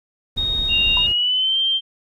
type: noise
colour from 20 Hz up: brown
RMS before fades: -29 dBFS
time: 0.36-1.13 s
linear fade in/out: 10 ms
type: tone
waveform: sine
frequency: 3729 Hz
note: A#7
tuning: in tune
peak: -19 dBFS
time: 0.37-1.07 s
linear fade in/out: 10 ms
type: tone with pitch glide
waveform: sine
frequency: 2794 to 3154 Hz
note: F7 to G7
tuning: 0 to +10 cents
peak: -16 dBFS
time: 0.68-1.81 s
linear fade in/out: 50 ms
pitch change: +210 cents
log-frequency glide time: 0.96-1.58 s
type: tone with exponential decay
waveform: triangle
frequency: 987.8 Hz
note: B5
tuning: in tune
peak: -20 dBFS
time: 0.97-1.07 s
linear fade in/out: 0 ms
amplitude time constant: 21 ms
effects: none